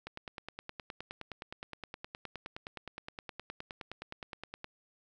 click train, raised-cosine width 0.3 ms, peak -25 dBFS, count 45, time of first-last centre 0.07-4.644 s, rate 9.62 Hz, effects none

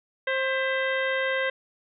harmonic tone with a mistuned harmonic, 529 Hz, C5, 19 cents sharp, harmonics 1 / 2 / 3 / 4 / 5 / 6 / 7, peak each -27 / -35 / -29 / -30 / -38 / -38 / -42 dBFS, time 0.27-1.5 s, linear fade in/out 5 ms, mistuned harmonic 4, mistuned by -91 cents, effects none

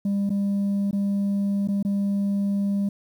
sine tone with dropouts, 200 Hz, G3, 35 cents sharp, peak -18 dBFS, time 0.05-2.89 s, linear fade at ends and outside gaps 5 ms, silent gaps 0.294-0.302 / 0.911-0.929 / 1.675-1.685 / 1.828-1.849 s, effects tanh soft clip ceiling -20 dBFS + 9-bit

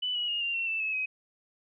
sine tone with pitch steps, 2987 / 2917 / 2849 / 2782 / 2717 / 2653 / 2591 / 2531 Hz, F#7 / F#7 / F7 / F7 / F7 / E7 / E7 / D#7, +16 / -25 / +34 / -7 / -48 / +10 / -30 / +29 cents, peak -28 dBFS, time 0.02-1.06 s, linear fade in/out 10 ms, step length 130 ms, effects none

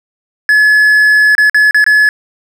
triangle tone with dropouts, 1707 Hz, G#6, 47 cents sharp, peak -3 dBFS, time 0.49-2.09 s, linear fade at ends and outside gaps 1 ms, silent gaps 1.351-1.381 / 1.497-1.545 / 1.71-1.745 / 1.842-1.864 s, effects none

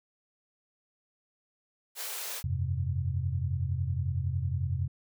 white high-pass noise, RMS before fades -37 dBFS, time 1.95-2.43 s, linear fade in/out 50 ms, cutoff 400 Hz, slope 96 dB/octave
sine chord, F suspended second, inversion none, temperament just, 87.31 / 98.22 / 130.96 Hz, F2 / G2 / C3, 0 / +4 / +2 cents, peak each -31 / -34 / -32 dBFS, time 2.44-4.88 s, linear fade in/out 5 ms
effects none

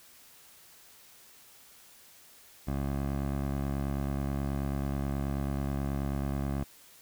15% pulse tone with low-pass filter, 69.3 Hz, C#2, in tune, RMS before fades -32 dBFS, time 2.67-6.64 s, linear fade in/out 10 ms, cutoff 1600 Hz, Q 0.51, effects white hiss -56 dBFS RMS until 7.01 s

